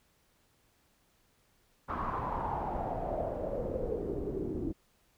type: noise with low-pass filter sweep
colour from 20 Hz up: pink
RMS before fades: -35 dBFS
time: 1.88-4.73 s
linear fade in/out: 20 ms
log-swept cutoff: 1200 to 320 Hz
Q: 5.5
effects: pink hiss -70 dBFS RMS until 5.17 s